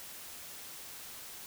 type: silence
effects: white hiss -47 dBFS RMS until 1.46 s